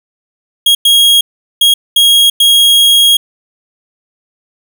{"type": "tone bursts at uneven times", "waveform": "45% pulse", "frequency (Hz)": 3281, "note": "G#7", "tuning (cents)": -22, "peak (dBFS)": -4, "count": 5, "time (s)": [[0.66, 0.75], [0.85, 1.21], [1.61, 1.74], [1.96, 2.3], [2.4, 3.17]], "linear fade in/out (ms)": 5, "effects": []}